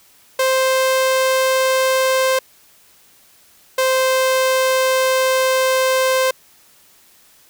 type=tone pair in turn; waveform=sawtooth; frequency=523.3 / 521.2 Hz; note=C5 / C5; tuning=0 / -7 cents; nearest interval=unison; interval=7 cents; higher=first; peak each=-10 dBFS; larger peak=neither; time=0.39-2.39 / 3.78-6.31 s; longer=second; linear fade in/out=5 ms; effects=white hiss -51 dBFS RMS until 7.49 s